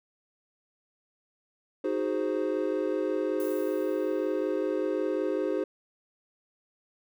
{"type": "chord", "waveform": "triangle", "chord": "Ab dominant seventh", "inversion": "second", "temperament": "equal", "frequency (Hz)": [311.1, 370, 415.3, 523.3], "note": ["Eb4", "Gb4", "Ab4", "C5"], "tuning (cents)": [0, 0, 0, 0], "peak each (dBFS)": -30, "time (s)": [1.84, 5.64], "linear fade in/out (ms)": 5}
{"type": "noise with exponential decay", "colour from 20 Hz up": "violet", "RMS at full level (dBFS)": -43, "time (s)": [3.4, 4.74], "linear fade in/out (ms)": 1, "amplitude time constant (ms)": 290}
{"effects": []}